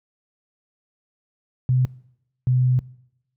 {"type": "tone pair in turn", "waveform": "sine", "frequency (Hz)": [127.6, 126.65], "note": ["C3", "B2"], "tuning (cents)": [-43, 44], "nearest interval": "unison", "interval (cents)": 13, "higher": "first", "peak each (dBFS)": -15, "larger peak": "neither", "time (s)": [[1.69, 1.85], [2.47, 2.79]], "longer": "second", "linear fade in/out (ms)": 0, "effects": ["noise-tail reverb RT60 0.8 s tail -22 dB re dry", "high-pass 60 Hz 12 dB/octave"]}